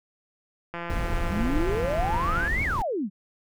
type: click train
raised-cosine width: 0.5 ms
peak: -19 dBFS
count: 298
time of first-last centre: 0.74-2.477 s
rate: 171 Hz
type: noise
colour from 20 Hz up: brown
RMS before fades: -28 dBFS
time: 0.9-2.82 s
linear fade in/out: 0 ms
type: exponential two-way sweep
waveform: sine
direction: up then down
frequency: 176 to 2288 to 176 Hz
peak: -25 dBFS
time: 1.28-3.1 s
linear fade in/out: 50 ms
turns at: 2.63 s
effects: none